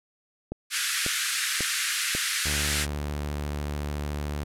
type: click train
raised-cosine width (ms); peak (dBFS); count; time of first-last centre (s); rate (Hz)
2; -18; 4; 0.52-2.15; 1.84
type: band-pass noise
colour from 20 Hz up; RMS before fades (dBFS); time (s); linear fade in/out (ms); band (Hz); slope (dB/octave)
pink; -28; 0.7-2.87; 50; 1400 to 12000; 48
type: tone with vibrato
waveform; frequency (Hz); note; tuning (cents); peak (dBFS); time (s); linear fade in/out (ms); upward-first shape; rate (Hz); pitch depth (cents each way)
sawtooth; 73.42; D2; 0; -25; 2.45-4.44; 10; sine; 14; 17
effects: none